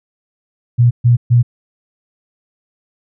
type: tone bursts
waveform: sine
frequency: 120.4 Hz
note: B2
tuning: 44 cents flat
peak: -6 dBFS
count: 3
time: 0.78-1.43 s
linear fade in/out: 20 ms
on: 130 ms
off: 130 ms
effects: none